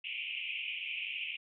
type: band-pass noise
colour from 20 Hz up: pink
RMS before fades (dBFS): -39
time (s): 0.04-1.37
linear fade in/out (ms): 10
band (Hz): 2300 to 3000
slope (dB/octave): 96
effects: none